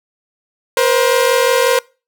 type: tone pair together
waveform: sawtooth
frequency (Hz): 477.7 / 523.3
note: A#4 / C5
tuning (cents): +42 / 0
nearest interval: major second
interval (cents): 158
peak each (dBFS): -10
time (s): 0.77-1.79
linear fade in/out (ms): 2
effects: noise-tail reverb RT60 0.3 s tail -23 dB re dry